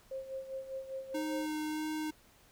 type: tone with tremolo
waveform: sine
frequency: 532 Hz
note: C5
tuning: 29 cents sharp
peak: -36 dBFS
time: 0.11-1.46 s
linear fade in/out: 5 ms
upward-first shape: sine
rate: 5 Hz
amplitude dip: 70%
type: tone with vibrato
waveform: square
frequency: 308.4 Hz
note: D#4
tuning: 15 cents flat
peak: -35 dBFS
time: 1.14-2.11 s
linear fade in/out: 10 ms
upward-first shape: sine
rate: 1.6 Hz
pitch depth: 9 cents each way
effects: pink hiss -63 dBFS RMS until 2.51 s